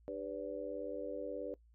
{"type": "harmonic tone with a mistuned harmonic", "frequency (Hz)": 99.5, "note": "G2", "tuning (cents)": 26, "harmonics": [3, 4, 5, 6], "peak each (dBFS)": [-46, -47, -42, -44], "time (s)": [0.08, 1.54], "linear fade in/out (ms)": 0, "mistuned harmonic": 6, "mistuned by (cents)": -62, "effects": ["noise-tail reverb RT60 0.1 s tail -21 dB re dry", "added 57 Hz sine -62 dBFS peak until 1.74 s"]}